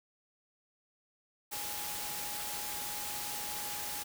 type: tone in noise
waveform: sine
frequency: 832 Hz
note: G#5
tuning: 3 cents sharp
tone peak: -46 dBFS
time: 1.51-4.04 s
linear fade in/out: 20 ms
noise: white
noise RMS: -39 dBFS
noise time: 1.51-4.04 s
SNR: -10 dB
effects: none